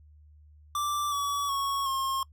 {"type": "tone with pitch steps", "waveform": "square", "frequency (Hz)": [1173, 1138.9, 1105.9, 1073.8], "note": ["D6", "C#6", "C#6", "C6"], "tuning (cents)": [-2, 46, -4, 45], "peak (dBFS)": -28, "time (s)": [0.75, 2.23], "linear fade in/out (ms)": 2, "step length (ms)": 370, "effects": ["noise-tail reverb RT60 0.1 s tail -24 dB re dry", "added 75 Hz sine -52 dBFS peak until 2.32 s"]}